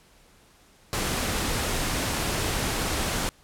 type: noise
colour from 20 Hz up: pink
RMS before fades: -27 dBFS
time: 0.93-3.29 s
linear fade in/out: 0 ms
effects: pink hiss -57 dBFS RMS until 3.43 s + low-pass 12000 Hz 12 dB/octave